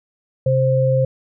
sine tone pair together, 131.7 / 524.8 Hz, C3 / C5, +12 / +5 cents, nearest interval 2 octaves, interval 2393 cents, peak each -16 dBFS, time 0.46-1.05 s, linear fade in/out 5 ms, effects none

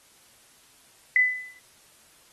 sine tone with exponential decay, 2004 Hz, B6, 25 cents sharp, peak -12 dBFS, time 1.16-1.59 s, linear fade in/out 2 ms, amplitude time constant 93 ms, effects white hiss -57 dBFS RMS until 2.32 s + AAC 32 kbps

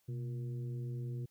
harmonic tone with a mistuned harmonic, 117.5 Hz, A#2, 14 cents sharp, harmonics 1 / 2 / 3 / 4, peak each -37 / -52 / -50 / -58 dBFS, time 0.08-1.26 s, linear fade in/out 10 ms, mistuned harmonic 1, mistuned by +120 cents, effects white hiss -75 dBFS RMS until 1.3 s

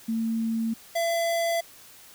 sine / square tone pair in turn, 225.8 / 673.7 Hz, A3 / E5, +45 / +38 cents, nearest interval octave + perfect fifth, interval 1893 cents, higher second, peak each -24 dBFS, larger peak neither, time 0.08-0.74 / 0.95-1.61 s, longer neither, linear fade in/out 10 ms, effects white hiss -50 dBFS RMS until 2.14 s

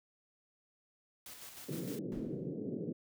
white noise with tremolo, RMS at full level -49 dBFS, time 1.26-1.99 s, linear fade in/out 2 ms, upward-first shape square, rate 6.5 Hz, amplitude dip 40%
pink band-pass noise, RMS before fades -40 dBFS, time 1.68-2.93 s, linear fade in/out 10 ms, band 130 to 490 Hz, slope 48 dB/octave
brown noise with exponential decay, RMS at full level -45 dBFS, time 2.12-2.63 s, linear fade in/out 0 ms, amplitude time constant 110 ms
effects none

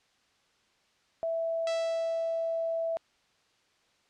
sine tone, 659.3 Hz, E5, in tune, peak -28 dBFS, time 1.23-2.97 s, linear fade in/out 0 ms
5% pulse tone with exponential decay, 659.3 Hz, E5, in tune, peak -23 dBFS, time 1.67-2.87 s, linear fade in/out 1 ms, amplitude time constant 260 ms
effects white hiss -68 dBFS RMS until 4.09 s + low-pass 5000 Hz 12 dB/octave

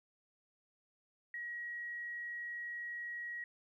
sine tone, 1904 Hz, A#6, 36 cents sharp, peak -40 dBFS, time 1.34-3.44 s, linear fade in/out 2 ms, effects 13-bit

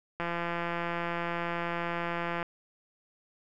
click train, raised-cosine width 0.5 ms, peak -18 dBFS, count 382, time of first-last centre 0.2-2.428 s, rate 171 Hz, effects none

